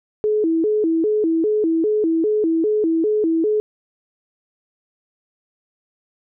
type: tone with vibrato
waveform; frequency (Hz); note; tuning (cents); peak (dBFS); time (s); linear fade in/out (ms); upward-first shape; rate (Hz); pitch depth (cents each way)
sine; 372.9; F#4; +14; -15; 0.24-3.6; 0; square; 2.5; 230
effects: none